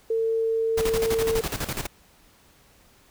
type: tone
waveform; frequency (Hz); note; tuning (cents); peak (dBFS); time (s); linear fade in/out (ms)
sine; 450.5; A4; +41; -21; 0.1-1.41; 5
type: noise with tremolo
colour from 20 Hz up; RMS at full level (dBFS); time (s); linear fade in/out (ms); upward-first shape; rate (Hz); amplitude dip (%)
pink; -28; 0.77-1.87; 10; square; 12; 70
effects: pink hiss -57 dBFS RMS until 3.1 s